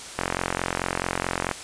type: click train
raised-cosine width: 0.5 ms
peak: -8 dBFS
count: 60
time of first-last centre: 0.19-1.513 s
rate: 44.6 Hz
effects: white hiss -38 dBFS RMS until 1.63 s + resampled to 22050 Hz